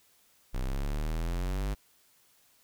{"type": "exponential sweep", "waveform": "square", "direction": "up", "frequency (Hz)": [30.87, 51.4], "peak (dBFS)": -30, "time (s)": [0.53, 1.75], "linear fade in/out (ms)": 20, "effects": ["white hiss -65 dBFS RMS until 2.63 s"]}